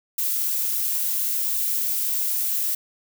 violet noise, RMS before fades -24 dBFS, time 0.18-2.75 s, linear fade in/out 5 ms, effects none

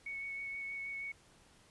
sine tone with vibrato, 2217 Hz, C#7, in tune, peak -39 dBFS, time 0.06-1.12 s, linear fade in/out 5 ms, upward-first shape sine, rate 6.3 Hz, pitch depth 12 cents each way, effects pink hiss -64 dBFS RMS until 1.7 s + resampled to 24000 Hz

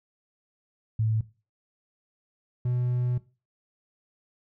sine / triangle tone pair in turn, 110.1 / 123.58 Hz, A2 / B2, +2 / +2 cents, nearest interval major second, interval 200 cents, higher second, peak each -22 dBFS, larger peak neither, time 0.99-1.21 / 2.65-3.18 s, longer second, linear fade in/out 5 ms, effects noise-tail reverb RT60 0.3 s tail -17 dB re dry

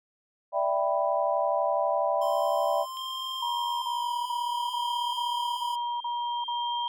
sine chord, E minor seventh, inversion third, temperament equal, 587.3 / 659.3 / 784 / 987.8 Hz, D5 / E5 / G5 / B5, 0 / 0 / 0 / 0 cents, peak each -28 / -28 / -30 / -30 dBFS, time 0.52-2.86 s, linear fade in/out 50 ms
square tone with pitch glide, 1046.5 to 992.9 Hz, C6 to B5, 0 to +9 cents, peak -36 dBFS, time 2.21-5.76 s, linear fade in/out 10 ms, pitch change -91 cents, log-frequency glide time 3.69-4.14 s
sine tone with tremolo, 3183 Hz, G7, 26 cents sharp, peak -33 dBFS, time 2.97-6.88 s, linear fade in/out 0 ms, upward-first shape sine, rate 0.58 Hz, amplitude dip 60%
sine tone bursts, 956 Hz, A#5, 43 cents sharp, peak -28 dBFS, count 8, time 3.42-6.879 s, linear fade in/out 5 ms, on 400 ms, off 37 ms
effects none

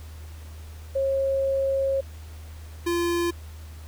sine / square tone pair in turn, 542 / 344.3 Hz, C#5 / F4, -39 / -25 cents, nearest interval minor sixth, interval 786 cents, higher first, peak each -21 / -23 dBFS, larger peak first, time 0.95-2.01 / 2.86-3.31 s, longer first, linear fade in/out 10 ms, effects added 78 Hz sine -38 dBFS peak until 3.87 s + pink hiss -51 dBFS RMS until 3.87 s

